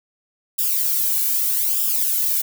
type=noise with flanger; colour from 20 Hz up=violet; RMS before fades=-20 dBFS; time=0.58-2.42 s; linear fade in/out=10 ms; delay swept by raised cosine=0.47 to 1.57 ms; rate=0.81 Hz; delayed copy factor=-0.7; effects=none